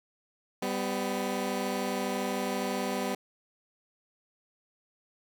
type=tone pair together; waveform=15% pulse; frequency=196 / 250.5 Hz; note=G3 / B3; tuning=0 / +25 cents; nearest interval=major third; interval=425 cents; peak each=-26 dBFS; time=0.62-3.15 s; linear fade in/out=5 ms; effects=none